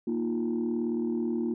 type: chord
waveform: sine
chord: Bb suspended fourth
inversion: none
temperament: just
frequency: 233.1 / 310.8 / 349.6 Hz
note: Bb3 / Eb4 / F4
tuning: 0 / -2 / +2 cents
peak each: -28 / -33 / -30 dBFS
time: 0.07-1.54 s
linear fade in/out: 5 ms
effects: tanh soft clip ceiling -21 dBFS